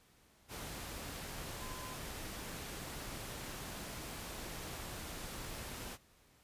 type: tone in noise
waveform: sine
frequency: 1023 Hz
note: C6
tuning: 39 cents flat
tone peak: -49 dBFS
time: 1.58-1.97 s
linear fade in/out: 50 ms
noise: pink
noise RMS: -45 dBFS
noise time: 0.48-5.98 s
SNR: -7 dB
effects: pink hiss -67 dBFS RMS until 6.43 s + resampled to 32000 Hz